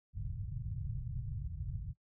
white low-pass noise, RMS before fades -40 dBFS, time 0.13-1.94 s, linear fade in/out 50 ms, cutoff 140 Hz, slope 48 dB/octave, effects noise-tail reverb RT60 0.1 s tail -20 dB re dry

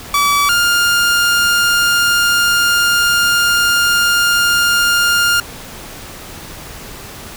sawtooth tone pair in turn, 1148 / 1407.1 Hz, D6 / F6, -40 / +13 cents, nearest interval major third, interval 353 cents, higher second, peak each -7 dBFS, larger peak neither, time 0.14-0.49 / 0.49-5.4 s, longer second, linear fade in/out 2 ms, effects pink hiss -32 dBFS RMS until 7.36 s

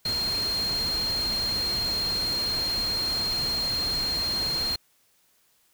sine tone in noise, 4209 Hz, C8, 9 cents sharp, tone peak -25 dBFS, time 0.05-4.76 s, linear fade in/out 5 ms, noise pink, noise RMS -35 dBFS, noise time 0.05-4.76 s, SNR +7 dB, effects white hiss -65 dBFS RMS until 5.73 s

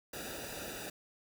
pink noise with comb filter, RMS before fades -43 dBFS, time 0.13-0.9 s, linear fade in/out 5 ms, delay 0.93 ms, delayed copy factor -0.85, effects none

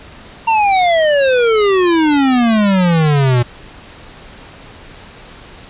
square exponential sweep, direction down, 924 to 118.9 Hz, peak -10 dBFS, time 0.47-3.43 s, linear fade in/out 10 ms, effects pink hiss -37 dBFS RMS until 5.69 s + resampled to 8000 Hz

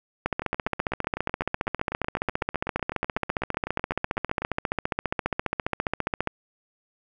two click trains, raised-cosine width 0.5 ms, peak -9 / -16 dBFS, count 90 / 33, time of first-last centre 0.26-6.274 / 0.42-4.42 s, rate 14.8 / 8 Hz, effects none

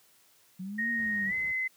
sine linear two-way sweep, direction up then down, 180.4 to 236.4 to 190.9 Hz, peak -35 dBFS, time 0.59-1.31 s, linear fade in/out 10 ms, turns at 0.9 s
sine tone with pitch glide, 1864.7 to 2045 Hz, A#6 to C7, 0 to -40 cents, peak -28 dBFS, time 0.78-1.68 s, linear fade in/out 10 ms, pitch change +160 cents, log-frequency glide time 1.25-1.34 s
brown noise, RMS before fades -48 dBFS, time 0.98-1.52 s, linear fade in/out 10 ms
effects white hiss -63 dBFS RMS until 1.76 s + high-pass 80 Hz 12 dB/octave

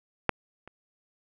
clicks, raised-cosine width 0.5 ms, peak -6 / -30 dBFS, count 2, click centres 0.293 / 0.676 s, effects none

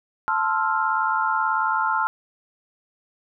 sine chord, F major seventh, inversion first, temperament equal, 880 / 1046.5 / 1318.5 / 1396.9 Hz, A5 / C6 / E6 / F6, 0 / 0 / 0 / 0 cents, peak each -24 / -26 / -27 / -24 dBFS, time 0.28-2.07 s, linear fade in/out 0 ms, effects none

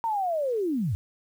sine linear sweep, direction down, 932.3 to 81.7 Hz, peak -24 dBFS, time 0.04-0.95 s, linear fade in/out 0 ms, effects 9-bit

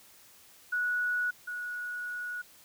sine tone pair in turn, 1467 / 1461.2 Hz, F#6 / F#6, -15 / -22 cents, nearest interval unison, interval 7 cents, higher first, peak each -27 / -34 dBFS, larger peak first, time 0.72-1.31 / 1.47-2.42 s, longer second, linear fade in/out 10 ms, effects white hiss -57 dBFS RMS until 2.64 s

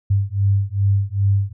sine beating tone pair, 98.1 / 100.6 Hz, G2 / G2, +2 / +45 cents, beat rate 2.5 Hz, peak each -18 dBFS, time 0.1-1.53 s, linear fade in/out 10 ms, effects none

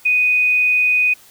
sine tone, 2489 Hz, D#7, in tune, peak -12 dBFS, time 0.05-1.14 s, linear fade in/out 10 ms, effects white hiss -47 dBFS RMS until 1.3 s

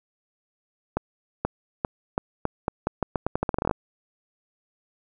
accelerating click train, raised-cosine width 1 ms, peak -9 dBFS, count 20, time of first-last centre 0.97-3.712 s, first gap 480 ms, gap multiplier 0.83, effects none

